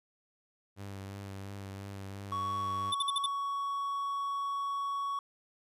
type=tone with vibrato; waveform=sawtooth; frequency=98.4 Hz; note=G2; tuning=7 cents sharp; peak=-37 dBFS; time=0.76-2.94 s; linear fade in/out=50 ms; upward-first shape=sine; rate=2.9 Hz; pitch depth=23 cents each way
type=tone; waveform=triangle; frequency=1118 Hz; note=C#6; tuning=14 cents sharp; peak=-30 dBFS; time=2.32-5.19 s; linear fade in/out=2 ms
type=tone bursts; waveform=square; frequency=3520 Hz; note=A7; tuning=in tune; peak=-29 dBFS; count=5; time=2.92-3.262 s; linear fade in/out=5 ms; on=26 ms; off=53 ms
effects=resampled to 32000 Hz